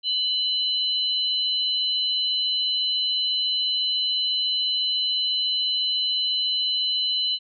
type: tone pair together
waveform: sine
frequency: 2980 / 4043 Hz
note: F#7 / B7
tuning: +12 / +40 cents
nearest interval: perfect fourth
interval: 528 cents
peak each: -24 dBFS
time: 0.03-7.39 s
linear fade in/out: 50 ms
effects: none